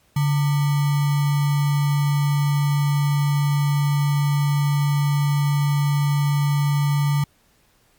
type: tone with sample-and-hold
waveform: sine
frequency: 143.8 Hz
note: D3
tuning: 36 cents flat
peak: -16 dBFS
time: 0.16-7.24 s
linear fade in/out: 5 ms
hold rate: 1050 Hz
effects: pink hiss -60 dBFS RMS until 7.98 s + MP3 96 kbps